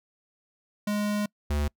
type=tone pair in turn; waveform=square; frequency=207.7 / 73.43 Hz; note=G#3 / D2; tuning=0 / 0 cents; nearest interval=octave + tritone; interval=1800 cents; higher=first; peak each=-26 / -25 dBFS; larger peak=second; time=0.87-1.26 / 1.5-1.68 s; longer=first; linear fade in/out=5 ms; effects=noise-tail reverb RT60 0.1 s tail -26 dB re dry